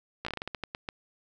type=slowing click train; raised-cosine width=0.3 ms; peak=-18 dBFS; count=12; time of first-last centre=0.25-0.888 s; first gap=15 ms; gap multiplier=1.25; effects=none